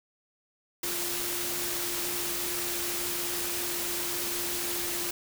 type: tone in noise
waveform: sine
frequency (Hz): 349.2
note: F4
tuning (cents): 0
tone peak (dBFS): -39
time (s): 0.83-5.11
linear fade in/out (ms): 5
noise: white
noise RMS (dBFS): -32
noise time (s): 0.83-5.11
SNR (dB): -10
effects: none